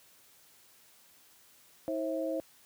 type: tone cluster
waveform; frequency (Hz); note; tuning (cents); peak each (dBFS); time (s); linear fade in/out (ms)
sine; 320.2 / 535 / 655; D#4 / C5 / E5; +50 / +38 / -11; -35 / -34 / -37; 1.88-2.4; 0
effects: white hiss -61 dBFS RMS until 2.65 s + high-pass 60 Hz 12 dB/octave